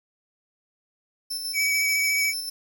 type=tone with tremolo; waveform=sawtooth; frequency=5310 Hz; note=E8; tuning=12 cents sharp; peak=-25 dBFS; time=1.3-2.5 s; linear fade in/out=10 ms; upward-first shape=square; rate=6.8 Hz; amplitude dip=35%
type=tone with vibrato; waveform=square; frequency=2276 Hz; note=C#7; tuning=45 cents sharp; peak=-22 dBFS; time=1.53-2.34 s; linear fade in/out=50 ms; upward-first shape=sine; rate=14 Hz; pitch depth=19 cents each way
effects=9-bit